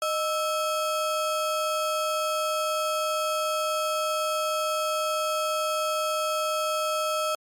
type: ring-modulated tone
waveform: square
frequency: 967 Hz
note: B5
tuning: 37 cents flat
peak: -22 dBFS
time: 0.02-7.35 s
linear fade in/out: 2 ms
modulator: 349 Hz
effects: MP3 64 kbps